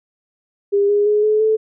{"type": "tone with pitch steps", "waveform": "sine", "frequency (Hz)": [402.8, 411, 419.4, 428, 436.7], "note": ["G4", "G#4", "G#4", "A4", "A4"], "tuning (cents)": [47, -18, 17, -48, -13], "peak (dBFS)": -12, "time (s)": [0.72, 1.57], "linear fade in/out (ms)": 20, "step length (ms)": 170, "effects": []}